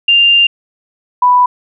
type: tone pair in turn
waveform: sine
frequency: 2794 / 989.6 Hz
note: F7 / B5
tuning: 0 / +3 cents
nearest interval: octave + tritone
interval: 1797 cents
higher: first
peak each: -5 dBFS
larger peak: neither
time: 0.08-0.47 / 1.22-1.46 s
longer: first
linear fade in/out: 5 ms
effects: none